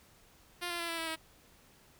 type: tone with pitch steps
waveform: 5% pulse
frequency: 351.2 / 345 / 338.8 / 332.8 / 326.9 / 321.1 Hz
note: F4 / F4 / E4 / E4 / E4 / E4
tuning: +10 / -21 / +48 / +17 / -14 / -45 cents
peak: -24 dBFS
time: 0.61-1.162 s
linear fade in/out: 20 ms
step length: 92 ms
effects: pink hiss -62 dBFS RMS until 1.99 s